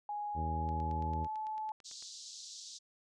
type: tone with pitch glide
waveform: sine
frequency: 830.6 to 864.9 Hz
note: G#5 to A5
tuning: 0 to -30 cents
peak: -36 dBFS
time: 0.09-1.72 s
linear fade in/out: 2 ms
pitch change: +70 cents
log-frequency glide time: 0.48-1.28 s
type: harmonic tone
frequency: 80 Hz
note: D#2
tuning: 49 cents sharp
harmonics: 1 / 2 / 3 / 4 / 5 / 6 / 7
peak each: -36 / -42 / -46 / -48 / -50 / -52 / -53 dBFS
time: 0.34-1.28 s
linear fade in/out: 50 ms
type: click train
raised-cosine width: 0.2 ms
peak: -39 dBFS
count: 13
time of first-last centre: 0.69-2.025 s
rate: 8.99 Hz
type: band-pass noise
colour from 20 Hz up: pink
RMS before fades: -49 dBFS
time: 1.84-2.79 s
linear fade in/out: 20 ms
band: 3800 to 7300 Hz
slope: 48 dB/octave
effects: none